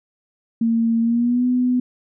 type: tone with pitch glide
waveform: sine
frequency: 228.9 to 249.6 Hz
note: A#3 to B3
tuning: -31 to +19 cents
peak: -15 dBFS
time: 0.61-1.8 s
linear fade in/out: 5 ms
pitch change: +150 cents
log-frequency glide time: 1.01-1.46 s
effects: none